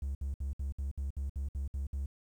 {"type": "tone bursts", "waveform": "triangle", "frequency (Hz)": 69, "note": "C#2", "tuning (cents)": -7, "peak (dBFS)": -30, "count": 11, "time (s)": [0.02, 2.06], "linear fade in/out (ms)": 5, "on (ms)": 130, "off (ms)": 61, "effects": ["tanh soft clip ceiling -27 dBFS", "11-bit"]}